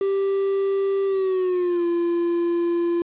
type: tone with pitch glide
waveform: triangle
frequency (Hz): 392 to 343.2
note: G4 to F4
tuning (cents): 0 to -30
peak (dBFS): -17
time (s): 0.01-3.02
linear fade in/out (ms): 2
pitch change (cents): -230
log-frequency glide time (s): 1.06-1.86
effects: resampled to 8000 Hz + 8-bit